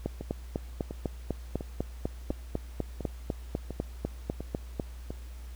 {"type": "two click trains", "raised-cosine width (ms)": 2, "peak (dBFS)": [-23, -16], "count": [8, 20], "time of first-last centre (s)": [[0.21, 5.105], [0.06, 4.798]], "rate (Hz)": [1.43, 4.01], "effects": ["added 60 Hz sine -40 dBFS peak until 5.55 s", "pink hiss -56 dBFS RMS until 5.55 s"]}